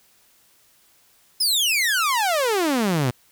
sawtooth exponential sweep, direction down, 5260 to 117.2 Hz, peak -15 dBFS, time 1.4-3.11 s, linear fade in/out 10 ms, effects white hiss -58 dBFS RMS until 3.31 s

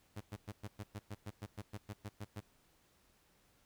sawtooth tone bursts, 103.83 Hz, G#2, in tune, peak -38 dBFS, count 15, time 0.16-2.405 s, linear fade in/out 10 ms, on 47 ms, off 110 ms, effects pink hiss -71 dBFS RMS until 3.65 s

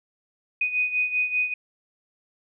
sine beating tone pair, 2489 / 2494.1 Hz, D#7 / D#7, 0 / +4 cents, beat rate 5.1 Hz, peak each -23 / -28 dBFS, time 0.61-1.54 s, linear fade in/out 5 ms, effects none

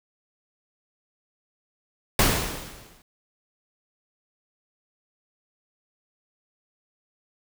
pink noise with exponential decay, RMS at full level -17 dBFS, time 2.19-3.02 s, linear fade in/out 2 ms, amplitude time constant 180 ms, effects none

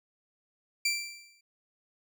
20% pulse tone with exponential decay, 2349 Hz, D7, in tune, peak -19 dBFS, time 0.85-1.41 s, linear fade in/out 5 ms, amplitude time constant 120 ms, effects none

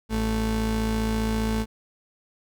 35% pulse tone pair together, 55 / 220 Hz, A1 / A3, 0 / 0 cents, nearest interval 2 octaves, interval 2400 cents, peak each -25 dBFS, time 0.09-1.66 s, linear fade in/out 50 ms, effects none

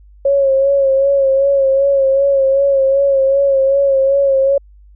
sine tone with vibrato, 547 Hz, C#5, 23 cents flat, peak -9 dBFS, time 0.25-4.58 s, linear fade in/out 5 ms, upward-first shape sine, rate 2.6 Hz, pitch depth 38 cents each way, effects added 50 Hz sine -40 dBFS peak until 4.95 s

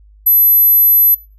sine tone, 12000 Hz, F#9, 23 cents sharp, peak -6 dBFS, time 0.26-1.15 s, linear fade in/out 10 ms, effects noise-tail reverb RT60 0.3 s tail -21 dB re dry + added 51 Hz sine -41 dBFS peak until 1.38 s

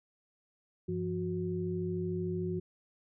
sine tone cluster, 98.7 / 172.1 / 365.4 Hz, G2 / F3 / F#4, +12 / -25 / -22 cents, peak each -39 / -35 / -35 dBFS, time 0.88-2.6 s, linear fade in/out 10 ms, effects none

